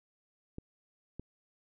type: clicks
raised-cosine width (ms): 3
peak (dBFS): -28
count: 2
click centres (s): 0.584 / 1.196
effects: none